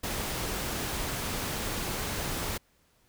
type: noise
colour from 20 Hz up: pink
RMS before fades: -33 dBFS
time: 0.03-2.58 s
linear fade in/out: 10 ms
effects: pink hiss -67 dBFS RMS until 3.08 s